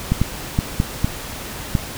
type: clicks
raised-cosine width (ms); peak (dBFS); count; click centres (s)
5; -3; 6; 0.12 / 0.216 / 0.589 / 0.801 / 1.045 / 1.752
effects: pink hiss -31 dBFS RMS until 1.97 s